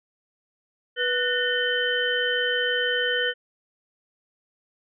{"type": "tone cluster", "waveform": "sine", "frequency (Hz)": [490.1, 1483, 1818, 3063], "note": ["B4", "F#6", "A#6", "G7"], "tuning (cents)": [-13, 4, -44, -41], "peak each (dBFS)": -27, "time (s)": [0.96, 3.34], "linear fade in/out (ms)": 50, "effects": []}